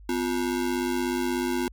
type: ring-modulated tone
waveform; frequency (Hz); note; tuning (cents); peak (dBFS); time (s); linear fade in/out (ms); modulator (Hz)
square; 302.8; D#4; -47; -22; 0.09-1.68; 2; 48.3
effects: added 50 Hz sine -44 dBFS peak until 1.72 s + MP3 96 kbps